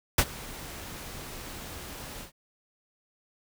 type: noise with ADSR envelope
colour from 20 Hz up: pink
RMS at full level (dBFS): -19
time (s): 0.18-2.32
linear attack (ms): 4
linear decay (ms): 58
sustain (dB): -22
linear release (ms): 110
effects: none

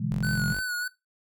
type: chord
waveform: sine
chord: E dominant seventh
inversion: second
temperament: equal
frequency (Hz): 123.47 / 146.83 / 164.81 / 207.7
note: B2 / D3 / E3 / G#3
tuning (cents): 0 / 0 / 0 / 0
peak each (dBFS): -31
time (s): 0-0.54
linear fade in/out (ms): 10
type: tone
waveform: sawtooth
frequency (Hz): 47.17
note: F#1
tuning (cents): +34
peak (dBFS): -31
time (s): 0.11-0.6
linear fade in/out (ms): 0
type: tone with vibrato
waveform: square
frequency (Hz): 1480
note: F#6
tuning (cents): 0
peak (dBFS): -29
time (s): 0.23-0.88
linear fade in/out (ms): 5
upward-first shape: sine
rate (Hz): 3.3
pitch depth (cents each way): 42
effects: noise-tail reverb RT60 0.2 s tail -18 dB re dry

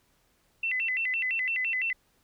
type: tone with vibrato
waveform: sine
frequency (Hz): 2329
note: D7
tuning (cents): -15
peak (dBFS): -26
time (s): 0.63-1.93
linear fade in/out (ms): 5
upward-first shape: square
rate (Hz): 5.9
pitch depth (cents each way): 250
effects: pink hiss -68 dBFS RMS until 2.23 s

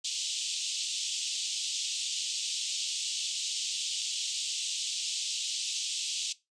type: band-pass noise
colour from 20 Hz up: pink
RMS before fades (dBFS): -34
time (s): 0.04-6.33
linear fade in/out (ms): 10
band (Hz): 2900 to 8200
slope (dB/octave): 48
effects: noise-tail reverb RT60 0.2 s tail -18 dB re dry + resampled to 22050 Hz

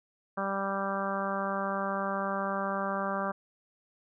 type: harmonic tone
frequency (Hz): 196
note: G3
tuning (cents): 0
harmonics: 1 / 2 / 3 / 4 / 5 / 6 / 7 / 8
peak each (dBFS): -36 / -41 / -35 / -38 / -39 / -35 / -40 / -40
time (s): 0.37-3.32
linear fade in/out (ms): 10
effects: none

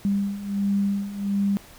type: beating tone pair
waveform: sine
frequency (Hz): 198.8 / 200.2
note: G3 / G3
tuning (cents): +25 / +37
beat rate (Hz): 1.4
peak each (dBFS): -27 / -23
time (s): 0.05-1.57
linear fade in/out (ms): 0
effects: pink hiss -48 dBFS RMS until 1.78 s

